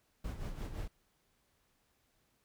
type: noise with tremolo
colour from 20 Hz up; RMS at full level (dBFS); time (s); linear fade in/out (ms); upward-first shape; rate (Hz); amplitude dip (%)
brown; -38; 0.24-0.88; 5; sine; 5.8; 60
effects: pink hiss -75 dBFS RMS until 2.44 s